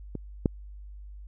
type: clicks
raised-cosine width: 3 ms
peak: -20 / -9 dBFS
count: 2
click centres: 0.153 / 0.458 s
effects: added 50 Hz sine -41 dBFS peak until 1.27 s